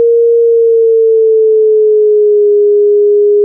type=tone with pitch glide; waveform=sine; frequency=466.2 to 412.9 Hz; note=A#4 to G#4; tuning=0 to -10 cents; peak=-4 dBFS; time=0-3.44 s; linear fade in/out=0 ms; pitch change=-210 cents; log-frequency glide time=0.39-2.49 s; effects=none

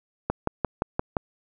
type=click train; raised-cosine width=1 ms; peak=-9 dBFS; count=6; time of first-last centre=0.3-1.168 s; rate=5.76 Hz; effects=none

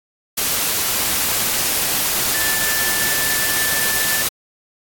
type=tone in noise; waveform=sine; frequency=1760 Hz; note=A6; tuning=in tune; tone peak=-24 dBFS; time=2.34-4.23 s; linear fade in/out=10 ms; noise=white; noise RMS=-19 dBFS; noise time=0.37-4.29 s; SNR=-8 dB; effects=AAC 64 kbps

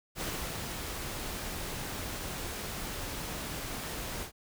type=noise with ADSR envelope; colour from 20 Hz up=pink; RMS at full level=-35 dBFS; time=0.15-4.32 s; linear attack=59 ms; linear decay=350 ms; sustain=-3 dB; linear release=99 ms; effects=none

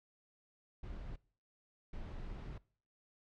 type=noise bursts at uneven times; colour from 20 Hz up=brown; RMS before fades=-45 dBFS; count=2; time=0.83-1.16 / 1.93-2.58 s; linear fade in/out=5 ms; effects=noise-tail reverb RT60 0.5 s tail -23 dB re dry + low-pass 4000 Hz 12 dB/octave

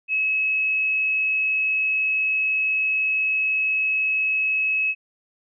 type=tone; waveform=sine; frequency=2574 Hz; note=E7; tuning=42 cents flat; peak=-19 dBFS; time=0.08-4.95 s; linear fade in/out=50 ms; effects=none

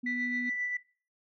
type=tone; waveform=sine; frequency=245.8 Hz; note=B3; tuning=8 cents flat; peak=-33 dBFS; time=0.03-0.5 s; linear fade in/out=10 ms
type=tone with tremolo; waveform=sine; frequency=1975.5 Hz; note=B6; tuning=in tune; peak=-29 dBFS; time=0.06-0.77 s; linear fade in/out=5 ms; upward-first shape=sine; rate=7.5 Hz; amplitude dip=40%
effects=noise-tail reverb RT60 0.4 s tail -19 dB re dry + tanh soft clip ceiling -23 dBFS

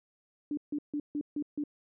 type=tone bursts; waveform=sine; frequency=293.7 Hz; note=D4; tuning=in tune; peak=-30 dBFS; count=6; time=0.51-1.638 s; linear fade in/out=2 ms; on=63 ms; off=150 ms; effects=none

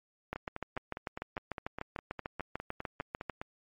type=two click trains; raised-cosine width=0.5 ms; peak=-23 / -20 dBFS; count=16 / 21; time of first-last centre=0.36-3.415 / 0.33-3.297 s; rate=4.91 / 6.74 Hz; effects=MP3 48 kbps

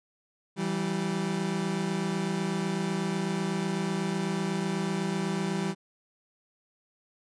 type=tone pair together; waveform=30% pulse; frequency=166 / 194.03 Hz; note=E3 / G3; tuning=+12 / -17 cents; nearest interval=minor third; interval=271 cents; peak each=-29 / -27 dBFS; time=0.56-5.75 s; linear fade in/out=50 ms; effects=resampled to 22050 Hz

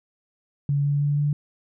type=tone with pitch steps; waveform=sine; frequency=142.4 / 143.64 / 144.89 / 146.15 Hz; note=C#3 / D3 / D3 / D3; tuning=+47 / -38 / -23 / -8 cents; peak=-19 dBFS; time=0.69-1.33 s; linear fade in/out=2 ms; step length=160 ms; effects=none

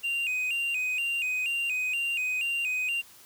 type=tone with vibrato; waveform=triangle; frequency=2637 Hz; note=E7; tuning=in tune; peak=-25 dBFS; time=0.03-3.02 s; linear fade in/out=20 ms; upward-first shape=square; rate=2.1 Hz; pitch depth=89 cents each way; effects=white hiss -53 dBFS RMS until 3.25 s

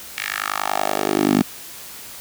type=tone with high-pass filter sweep; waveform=10% pulse; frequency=50.5 Hz; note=G#1; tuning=48 cents flat; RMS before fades=-21 dBFS; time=0.18-1.42 s; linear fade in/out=0 ms; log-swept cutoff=2200 to 220 Hz; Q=2.6; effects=white hiss -37 dBFS RMS until 2.2 s

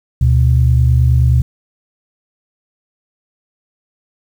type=tone pair together; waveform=sine; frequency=73.42 / 122.94 Hz; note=D2 / B2; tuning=0 / -7 cents; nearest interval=major sixth; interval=893 cents; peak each=-10 dBFS; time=0.21-1.42 s; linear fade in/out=5 ms; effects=tanh soft clip ceiling 0 dBFS + 7-bit

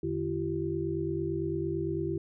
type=tone cluster; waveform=sine; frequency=86.2 / 150.2 / 336.6 / 385.5 Hz; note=F2 / D3 / E4 / G4; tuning=-22 / +39 / +36 / -29 cents; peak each=-39 / -36 / -32 / -34 dBFS; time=0.03-2.18 s; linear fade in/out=5 ms; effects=none

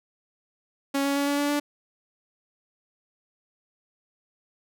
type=tone with pitch steps; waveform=sawtooth; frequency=277.2 / 279.9 / 282.7 / 285.5 / 288.3 / 291.1 Hz; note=C#4 / C#4 / C#4 / D4 / D4 / D4; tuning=0 / +17 / +34 / -49 / -32 / -15 cents; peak=-19 dBFS; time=0.94-1.6 s; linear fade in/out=10 ms; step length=110 ms; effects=none

